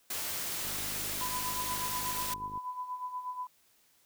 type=noise; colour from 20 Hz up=white; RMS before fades=-36 dBFS; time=0.1-2.34 s; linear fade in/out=5 ms
type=click train; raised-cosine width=3 ms; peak=-36 dBFS; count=100; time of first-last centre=0.65-2.576 s; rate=51.4 Hz
type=tone with tremolo; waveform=sine; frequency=1000 Hz; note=B5; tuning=21 cents sharp; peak=-33 dBFS; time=1.21-3.47 s; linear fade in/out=2 ms; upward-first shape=sine; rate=8.3 Hz; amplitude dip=65%
effects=white hiss -67 dBFS RMS until 4.05 s